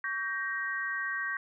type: chord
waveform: sine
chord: G diminished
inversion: second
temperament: just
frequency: 1128.9 / 1568 / 1881.6 Hz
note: Db6 / G6 / Bb6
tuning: +31 / 0 / +16 cents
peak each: -39 / -34 / -34 dBFS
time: 0.04-1.37 s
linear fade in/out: 2 ms
effects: none